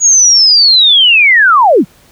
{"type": "linear sweep", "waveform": "sine", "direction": "down", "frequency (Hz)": [6770, 140], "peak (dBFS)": -3, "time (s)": [0, 1.85], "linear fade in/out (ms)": 50, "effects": ["pink hiss -45 dBFS RMS until 2.11 s"]}